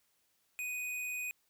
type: tone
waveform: square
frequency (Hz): 2489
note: D#7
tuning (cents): 0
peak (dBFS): -37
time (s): 0.59-1.31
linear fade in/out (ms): 0
effects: white hiss -75 dBFS RMS until 1.49 s